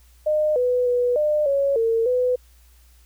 sine tone with pitch steps, 610 / 496.3 / 490 / 602 / 556 / 454.9 / 500 Hz, D#5 / B4 / B4 / D5 / C#5 / A#4 / B4, -34 / +8 / -14 / +43 / +5 / -42 / +21 cents, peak -17 dBFS, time 0.26-2.36 s, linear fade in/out 10 ms, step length 300 ms, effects added 60 Hz sine -50 dBFS peak until 3.05 s + white hiss -59 dBFS RMS until 3.05 s

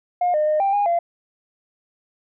sine tone with pitch steps, 713 / 608 / 612 / 788 / 817 / 686 Hz, F5 / D#5 / D#5 / G5 / G#5 / F5, +36 / -40 / -29 / +9 / -29 / -31 cents, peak -15 dBFS, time 0.21-0.99 s, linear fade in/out 5 ms, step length 130 ms, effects tanh soft clip ceiling -13 dBFS

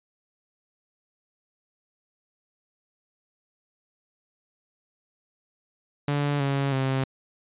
sawtooth tone with pitch steps, 144.3 / 138.66 / 133.24 Hz, D3 / C#3 / C3, -30 / +1 / +32 cents, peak -19 dBFS, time 6.08-7.04 s, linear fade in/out 2 ms, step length 320 ms, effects resampled to 8000 Hz

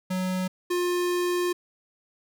square tone pair in turn, 185 / 354.7 Hz, F#3 / F4, 0 / +27 cents, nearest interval major seventh, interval 1127 cents, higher second, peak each -26 / -24 dBFS, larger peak second, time 0.1-0.48 / 0.7-1.53 s, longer second, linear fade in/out 10 ms, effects none

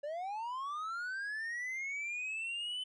triangle linear sweep, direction up, 563 to 3043 Hz, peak -35 dBFS, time 0.03-2.84 s, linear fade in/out 10 ms, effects resampled to 22050 Hz

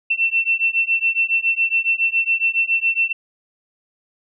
sine beating tone pair, 2690 / 2697.2 Hz, E7 / E7, +34 / +39 cents, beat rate 7.2 Hz, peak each -19 dBFS, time 0.1-3.13 s, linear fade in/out 10 ms, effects none

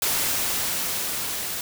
white noise with level ramp, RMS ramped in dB -23 to -30 dBFS, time 0.02-1.61 s, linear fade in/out 2 ms, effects none

